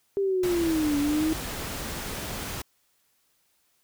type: linear two-way sweep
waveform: sine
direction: down then up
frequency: 400.5 to 285.1 to 320.5 Hz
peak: -22 dBFS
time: 0.17-1.33 s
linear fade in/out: 0 ms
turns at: 0.98 s
type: noise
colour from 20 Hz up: pink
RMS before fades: -34 dBFS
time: 0.43-2.62 s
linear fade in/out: 5 ms
effects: white hiss -69 dBFS RMS until 3.83 s